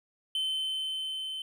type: tone with level ramp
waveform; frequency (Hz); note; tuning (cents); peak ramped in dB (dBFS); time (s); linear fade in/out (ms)
triangle; 3071; G7; -36; -26 to -33; 0.35-1.42; 2
effects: none